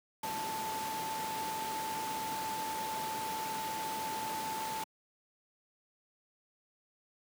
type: tone in noise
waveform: sine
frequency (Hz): 880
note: A5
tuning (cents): 0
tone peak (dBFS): -36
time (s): 0.23-4.84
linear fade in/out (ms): 5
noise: pink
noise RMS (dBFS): -40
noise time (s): 0.23-4.84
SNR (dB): +1
effects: high-pass 200 Hz 12 dB/octave